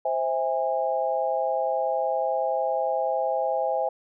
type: chord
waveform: sine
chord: C augmented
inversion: none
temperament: just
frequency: 523.3 / 654.1 / 817.6 Hz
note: C5 / E5 / G#5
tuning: 0 / -14 / -27 cents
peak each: -27 dBFS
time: 0.05-3.89 s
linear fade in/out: 5 ms
effects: none